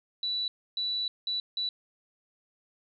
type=tone bursts at uneven times; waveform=sine; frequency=3951 Hz; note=B7; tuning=in tune; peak=-28 dBFS; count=4; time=0.23-0.48 / 0.77-1.08 / 1.27-1.4 / 1.57-1.69 s; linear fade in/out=2 ms; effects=none